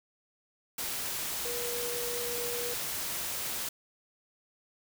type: tone in noise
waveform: sine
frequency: 480.6 Hz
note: B4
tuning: 47 cents flat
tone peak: -36 dBFS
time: 1.45-2.74 s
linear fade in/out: 5 ms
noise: white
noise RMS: -35 dBFS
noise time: 0.78-3.69 s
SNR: -4 dB
effects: none